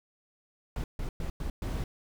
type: noise bursts at uneven times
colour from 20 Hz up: brown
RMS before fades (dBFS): -33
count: 5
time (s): 0.76-0.84 / 0.99-1.09 / 1.2-1.3 / 1.4-1.5 / 1.62-1.84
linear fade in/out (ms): 2
effects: none